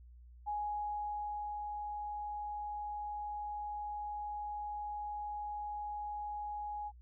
sine tone with ADSR envelope, 833 Hz, G#5, 5 cents sharp, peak -34 dBFS, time 0.46-6.92 s, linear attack 24 ms, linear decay 1100 ms, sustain -4 dB, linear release 50 ms, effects added 60 Hz sine -53 dBFS peak until 7.01 s

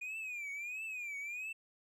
triangle tone with vibrato, 2436 Hz, D#7, 37 cents flat, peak -38 dBFS, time 0.01-1.53 s, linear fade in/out 10 ms, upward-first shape triangle, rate 1.5 Hz, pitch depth 160 cents each way, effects none

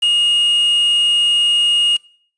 triangle tone with quantisation, 2861 Hz, F7, 41 cents sharp, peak -10 dBFS, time 0.02-1.97 s, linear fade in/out 10 ms, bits 5, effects noise-tail reverb RT60 0.5 s tail -21 dB re dry + resampled to 22050 Hz

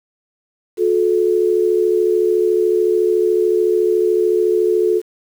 sine tone pair together, 360.3 / 434.1 Hz, F#4 / A4, -46 / -23 cents, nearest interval minor third, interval 323 cents, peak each -15 dBFS, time 0.77-5.02 s, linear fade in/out 50 ms, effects 7-bit

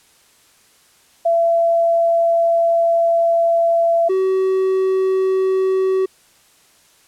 sine / triangle tone pair in turn, 673 / 379 Hz, E5 / F#4, +36 / +42 cents, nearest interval minor seventh, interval 994 cents, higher first, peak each -12 dBFS, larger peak neither, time 1.25-4.09 / 4.09-6.06 s, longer first, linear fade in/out 10 ms, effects white hiss -53 dBFS RMS until 7.07 s + low-pass 11000 Hz 12 dB/octave

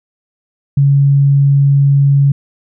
sine tone, 140 Hz, C#3, 18 cents sharp, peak -6 dBFS, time 0.77-2.32 s, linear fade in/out 5 ms, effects none

